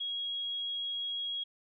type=tone; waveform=sine; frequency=3302 Hz; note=G#7; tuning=11 cents flat; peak=-33 dBFS; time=0-1.44 s; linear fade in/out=10 ms; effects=none